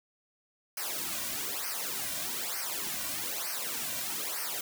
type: noise with flanger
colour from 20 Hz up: white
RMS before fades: -35 dBFS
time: 0.77-4.61 s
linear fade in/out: 5 ms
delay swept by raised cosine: 0.27 to 2.37 ms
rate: 1.1 Hz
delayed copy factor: -0.95
effects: none